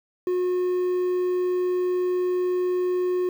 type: tone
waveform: triangle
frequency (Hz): 362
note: F#4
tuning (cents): -38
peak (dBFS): -19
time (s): 0.27-3.29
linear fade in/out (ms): 2
effects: 8-bit